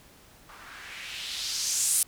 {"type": "noise with low-pass filter sweep", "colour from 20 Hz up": "violet", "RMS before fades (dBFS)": -31, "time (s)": [0.49, 2.03], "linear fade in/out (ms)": 2, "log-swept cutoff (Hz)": [1100, 10000], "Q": 2.2, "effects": ["pink hiss -55 dBFS RMS until 2.07 s"]}